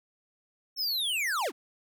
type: linear sweep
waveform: square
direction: down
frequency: 5450 to 206.9 Hz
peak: -28 dBFS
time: 0.76-1.52 s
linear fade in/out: 50 ms
effects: none